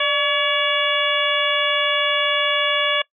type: harmonic tone with a mistuned harmonic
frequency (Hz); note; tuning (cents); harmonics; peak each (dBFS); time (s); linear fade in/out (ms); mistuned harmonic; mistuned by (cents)
567; C#5; +39; 1 / 2 / 3 / 4 / 5 / 6; -24 / -24 / -24 / -24 / -24 / -24; 0-3.02; 5; 1; +73
effects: noise-tail reverb RT60 0.1 s tail -22 dB re dry